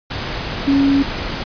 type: tone in noise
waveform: sine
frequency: 277.2 Hz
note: C#4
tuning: in tune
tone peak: -11 dBFS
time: 0.67-1.03 s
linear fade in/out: 10 ms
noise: pink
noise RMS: -24 dBFS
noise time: 0.1-1.44 s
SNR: +10 dB
effects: resampled to 11025 Hz